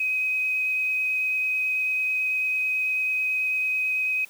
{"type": "tone with vibrato", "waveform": "sine", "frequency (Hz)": 2523, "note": "D#7", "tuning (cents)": 23, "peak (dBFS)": -22, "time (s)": [0, 4.25], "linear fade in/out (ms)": 5, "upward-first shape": "sine", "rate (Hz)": 9.1, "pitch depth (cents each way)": 8, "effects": ["white hiss -51 dBFS RMS until 4.29 s", "high-pass 150 Hz 12 dB/octave"]}